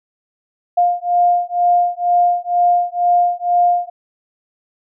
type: beating tone pair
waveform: sine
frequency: 704 / 706.1 Hz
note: F5 / F5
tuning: +14 / +19 cents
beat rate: 2.1 Hz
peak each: -15 dBFS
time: 0.77-3.9 s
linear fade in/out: 10 ms
effects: none